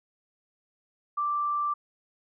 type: tone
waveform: sine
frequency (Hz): 1174.7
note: D6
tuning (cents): 0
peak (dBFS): -25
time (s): 1.17-1.74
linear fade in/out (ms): 10
effects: none